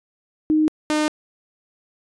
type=tone pair in turn; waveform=sine / sawtooth; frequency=309.4 / 304.4 Hz; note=D#4 / D#4; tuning=-10 / -38 cents; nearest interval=unison; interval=28 cents; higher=first; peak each=-14 dBFS; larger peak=neither; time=0.5-0.68 / 0.9-1.08 s; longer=neither; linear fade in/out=0 ms; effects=resampled to 22050 Hz